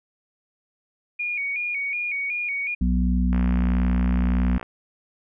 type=tone with vibrato; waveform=sine; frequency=2333 Hz; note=D7; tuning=12 cents flat; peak=-24 dBFS; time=1.19-2.75 s; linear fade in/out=10 ms; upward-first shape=square; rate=2.7 Hz; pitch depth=71 cents each way
type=harmonic tone; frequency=61.74 Hz; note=B1; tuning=in tune; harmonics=1 / 3 / 4; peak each=-20 / -23 / -27 dBFS; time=2.81-4.58 s; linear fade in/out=5 ms
type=click train; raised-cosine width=0.5 ms; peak=-19 dBFS; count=81; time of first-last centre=3.33-4.629 s; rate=61.6 Hz
effects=none